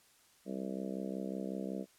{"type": "harmonic tone", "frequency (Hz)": 65.41, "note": "C2", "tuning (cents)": 0, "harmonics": [3, 4, 5, 6, 7, 8, 9, 10], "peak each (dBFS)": [-40, -44, -45, -48, -46, -49, -48, -51], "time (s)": [0.45, 1.86], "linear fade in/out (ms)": 50, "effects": ["white hiss -66 dBFS RMS until 1.98 s", "low-pass 12000 Hz 12 dB/octave"]}